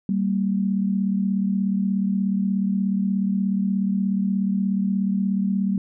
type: tone pair together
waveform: sine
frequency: 194.08 / 230.8 Hz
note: G3 / A#3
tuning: -17 / -17 cents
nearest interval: minor third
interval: 300 cents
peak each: -20 / -26 dBFS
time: 0.09-5.78 s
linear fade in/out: 2 ms
effects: none